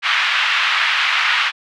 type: band-pass noise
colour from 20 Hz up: white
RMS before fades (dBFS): -17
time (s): 0.02-1.52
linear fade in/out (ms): 50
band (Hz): 1100 to 3100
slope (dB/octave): 24
effects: none